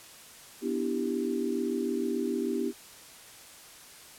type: chord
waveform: sine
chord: E minor seventh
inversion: second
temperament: equal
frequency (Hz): 246.9 / 293.7 / 329.6 / 392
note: B3 / D4 / E4 / G4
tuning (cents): 0 / 0 / 0 / 0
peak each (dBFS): -32 / -35 / -34 / -32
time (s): 0.61-2.73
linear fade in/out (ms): 50
effects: white hiss -50 dBFS RMS until 4.18 s + low-pass 12000 Hz 12 dB/octave